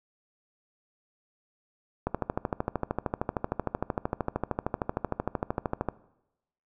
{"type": "click train", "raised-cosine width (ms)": 1, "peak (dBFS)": -13, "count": 51, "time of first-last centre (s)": [2.07, 5.887], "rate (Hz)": 13.1, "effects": ["noise-tail reverb RT60 0.9 s tail -20 dB re dry"]}